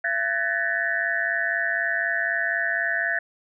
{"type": "tone cluster", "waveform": "sine", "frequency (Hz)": [676, 1508, 1699, 1803, 1945], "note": ["E5", "F#6", "G#6", "A6", "B6"], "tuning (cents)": [43, 32, 39, 42, -27], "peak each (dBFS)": [-31, -28, -27, -26, -35], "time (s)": [0.04, 3.19], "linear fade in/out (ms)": 5, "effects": []}